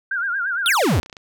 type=tone with vibrato; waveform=sine; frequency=1500 Hz; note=F#6; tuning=23 cents sharp; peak=-20 dBFS; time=0.11-0.73 s; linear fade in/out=5 ms; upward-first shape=sine; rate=8.7 Hz; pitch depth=140 cents each way
type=exponential sweep; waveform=square; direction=down; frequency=3808 to 68 Hz; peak=-16 dBFS; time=0.66-1 s; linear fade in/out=0 ms
type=clicks; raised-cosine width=0.2 ms; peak=-21 dBFS; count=10; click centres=0.791 / 0.824 / 0.876 / 0.913 / 0.992 / 1.031 / 1.061 / 1.098 / 1.128 / 1.168 s
effects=none